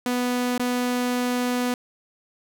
sawtooth tone with dropouts, 247 Hz, B3, in tune, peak -18 dBFS, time 0.06-1.74 s, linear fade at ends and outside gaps 2 ms, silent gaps 0.58-0.596 s, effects none

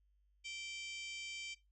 harmonic tone with a mistuned harmonic, 779 Hz, G5, 11 cents flat, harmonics 3 / 4 / 5 / 6 / 7 / 8 / 9 / 10, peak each -47 / -48 / -60 / -55 / -59 / -61 / -55 / -61 dBFS, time 0.44-1.55 s, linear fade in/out 20 ms, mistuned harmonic 5, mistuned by -79 cents, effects noise-tail reverb RT60 0.2 s tail -18 dB re dry + added 50 Hz sine -70 dBFS peak until 1.71 s

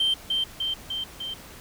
sine tone with echo, 3132 Hz, G7, 2 cents flat, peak -18 dBFS, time 0-0.14 s, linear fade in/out 5 ms, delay 300 ms, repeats 4, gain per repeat -3 dB, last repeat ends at 1.34 s, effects tanh soft clip ceiling -18 dBFS + pink hiss -45 dBFS RMS until 1.6 s

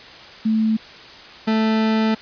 sine / 40% pulse tone pair in turn, 220 / 220 Hz, A3 / A3, 0 / 0 cents, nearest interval unison, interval 0 cents, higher neither, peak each -15 dBFS, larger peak neither, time 0.45-0.77 / 1.47-2.15 s, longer second, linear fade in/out 10 ms, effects white hiss -40 dBFS RMS until 2.21 s + resampled to 11025 Hz

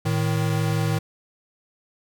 square tone pair together, 110.7 / 156.55 Hz, A2 / D#3, +11 / +11 cents, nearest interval tritone, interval 600 cents, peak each -24 dBFS, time 0.05-0.99 s, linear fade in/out 10 ms, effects none

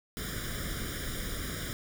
pink noise with comb filter, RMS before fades -36 dBFS, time 0.17-1.73 s, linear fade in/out 0 ms, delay 0.57 ms, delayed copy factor +0.95, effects none

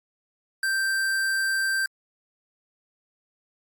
sine tone with hard clipping, 1568 Hz, G6, in tune, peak -24 dBFS, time 0.63-1.86 s, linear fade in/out 2 ms, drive 17 dB, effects Opus 48 kbps

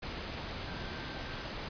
sine tone in noise, 1562 Hz, G6, 7 cents flat, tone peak -51 dBFS, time 0.66-1.44 s, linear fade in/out 10 ms, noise pink, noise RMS -40 dBFS, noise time 0.02-1.69 s, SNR -14 dB, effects resampled to 11025 Hz

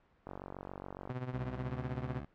click train, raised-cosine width 1 ms, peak -29 dBFS, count 40, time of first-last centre 0.27-1.096 s, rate 47.2 Hz
sawtooth tone with tremolo, 126.4 Hz, B2, 41 cents sharp, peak -30 dBFS, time 1.09-2.21 s, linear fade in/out 10 ms, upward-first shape triangle, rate 16 Hz, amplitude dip 80%
15% pulse tone with pitch glide, 65 to 71.29 Hz, C2 to C#2, -11 to +49 cents, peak -36 dBFS, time 1.33-2.25 s, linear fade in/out 5 ms, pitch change +160 cents, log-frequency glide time 1.61-1.75 s
effects pink hiss -69 dBFS RMS until 2.34 s + low-pass 2000 Hz 12 dB/octave

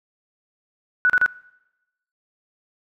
sine tone bursts, 1480 Hz, F#6, in tune, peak -13 dBFS, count 3, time 1.05-1.261 s, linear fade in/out 0 ms, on 47 ms, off 35 ms, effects noise-tail reverb RT60 0.9 s tail -22 dB re dry

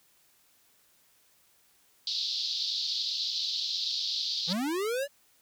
pink band-pass noise, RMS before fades -32 dBFS, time 2.07-4.53 s, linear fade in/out 2 ms, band 3700 to 4800 Hz, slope 48 dB/octave
square linear sweep, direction up, 153.7 to 585 Hz, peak -29 dBFS, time 4.47-5.08 s, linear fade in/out 50 ms
effects white hiss -65 dBFS RMS until 5.41 s

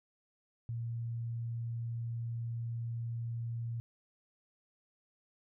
sine tone, 116.54 Hz, A#2, in tune, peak -35 dBFS, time 0.69-3.8 s, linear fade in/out 0 ms, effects none

